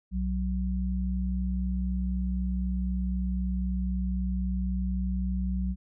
sine tone pair together, 62.04 / 185.9 Hz, B1 / F#3, +9 / +8 cents, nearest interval octave + perfect fifth, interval 1899 cents, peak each -28 / -30 dBFS, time 0.11-5.76 s, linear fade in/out 50 ms, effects none

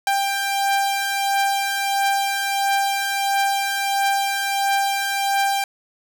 sawtooth beating tone pair, 790 / 791.5 Hz, G5 / G5, +13 / +17 cents, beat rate 1.5 Hz, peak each -22 / -16 dBFS, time 0.07-5.64 s, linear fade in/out 2 ms, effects none

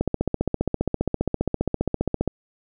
click train, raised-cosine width 2 ms, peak -8 dBFS, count 35, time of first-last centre 0.01-2.277 s, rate 15 Hz, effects none

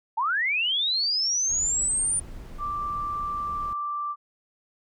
sine linear sweep, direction up, 843 to 9397 Hz, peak -22 dBFS, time 0.17-2.2 s, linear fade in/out 10 ms
brown noise, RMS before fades -40 dBFS, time 1.49-3.73 s, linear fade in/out 0 ms
sine tone, 1174.7 Hz, D6, in tune, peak -27 dBFS, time 2.58-4.16 s, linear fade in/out 50 ms
effects none

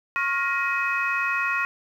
sine tone cluster, 1095 / 1409 / 1880 / 2524 Hz, C#6 / F6 / A#6 / D#7, -22 / +15 / +14 / +24 cents, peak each -27 dBFS, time 0.16-1.65 s, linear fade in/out 0 ms, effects tanh soft clip ceiling -13 dBFS + 9-bit

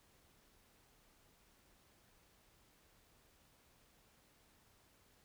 silence, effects pink hiss -70 dBFS RMS until 5.24 s

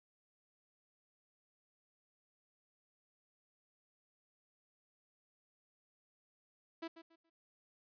sawtooth tone with echo, 329.6 Hz, E4, in tune, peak -37 dBFS, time 6.82-6.88 s, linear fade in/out 10 ms, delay 140 ms, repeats 3, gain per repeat -12 dB, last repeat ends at 7.3 s, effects resampled to 11025 Hz

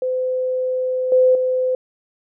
sine tone with level steps, 511 Hz, C5, 41 cents flat, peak -18 / -10 / -16 dBFS, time 0.02-1.75 s, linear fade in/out 2 ms, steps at 1.12 / 1.35 s, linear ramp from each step 2 ms, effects none

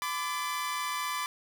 sawtooth tone cluster, 1010 / 1174 / 1724 Hz, B5 / D6 / A6, +39 / -1 / -36 cents, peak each -31 / -30 / -38 dBFS, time 0.02-1.26 s, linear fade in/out 0 ms, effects none

